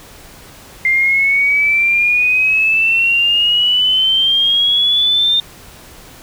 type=exponential sweep; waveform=sine; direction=up; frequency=2093 to 3627 Hz; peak=-10 dBFS; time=0.85-5.4 s; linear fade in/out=2 ms; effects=pink hiss -39 dBFS RMS until 6.22 s